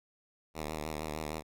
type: tone with vibrato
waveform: 5% pulse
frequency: 77.1 Hz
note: D#2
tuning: 15 cents flat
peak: -25 dBFS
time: 0.54-1.43 s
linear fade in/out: 50 ms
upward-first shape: sine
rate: 6.5 Hz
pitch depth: 58 cents each way
effects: none